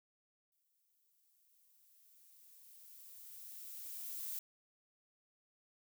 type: noise with exponential growth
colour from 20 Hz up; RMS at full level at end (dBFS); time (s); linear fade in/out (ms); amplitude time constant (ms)
violet; -42; 0.52-4.39; 2; 840
effects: none